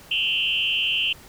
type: tone with frequency modulation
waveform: sine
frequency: 2897 Hz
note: F#7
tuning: 37 cents flat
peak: -20 dBFS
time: 0.11-1.13 s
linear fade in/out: 5 ms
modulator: 152 Hz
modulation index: 1.7
effects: pink hiss -47 dBFS RMS until 1.28 s